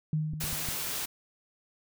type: tone with exponential decay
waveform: sine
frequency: 154.6 Hz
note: D#3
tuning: 11 cents flat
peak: -24 dBFS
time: 0.13-1.05 s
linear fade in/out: 2 ms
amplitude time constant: 200 ms
type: clicks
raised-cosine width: 5 ms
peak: -25 dBFS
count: 4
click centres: 0.336 / 0.44 / 0.53 / 0.687 s
type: noise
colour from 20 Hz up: white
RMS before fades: -34 dBFS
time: 0.4-1.06 s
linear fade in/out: 10 ms
effects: none